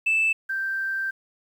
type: tone pair in turn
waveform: sine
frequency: 2637 / 1568 Hz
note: E7 / G6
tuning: 0 / 0 cents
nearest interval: major sixth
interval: 900 cents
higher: first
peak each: -17 / -24 dBFS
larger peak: first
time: 0.06-0.33 / 0.49-1.11 s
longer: second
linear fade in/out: 10 ms
effects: tanh soft clip ceiling -16 dBFS + 9-bit